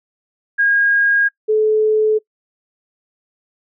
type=tone pair in turn; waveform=sine; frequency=1630 / 431.7 Hz; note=G#6 / A4; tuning=-33 / -33 cents; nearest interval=octave + major seventh; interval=2300 cents; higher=first; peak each=-11 dBFS; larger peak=neither; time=0.58-1.29 / 1.48-2.19 s; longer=neither; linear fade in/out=20 ms; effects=noise-tail reverb RT60 0.1 s tail -23 dB re dry